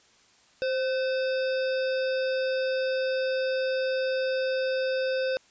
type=harmonic tone with a mistuned harmonic; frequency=523.3 Hz; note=C5; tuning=in tune; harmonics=1 / 3 / 5 / 7 / 9 / 10; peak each=-25 / -35 / -39 / -42 / -44 / -45 dBFS; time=0.62-5.37 s; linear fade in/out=0 ms; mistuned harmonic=3; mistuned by=-52 cents; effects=white hiss -60 dBFS RMS until 5.5 s + resampled to 16000 Hz